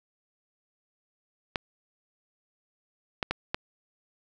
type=clicks; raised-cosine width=0.3 ms; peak=-11 dBFS; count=4; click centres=1.558 / 3.228 / 3.31 / 3.545 s; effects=none